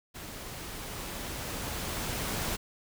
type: noise with level ramp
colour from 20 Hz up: pink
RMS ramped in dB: -43 to -32 dBFS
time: 0.14-2.57 s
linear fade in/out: 20 ms
effects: none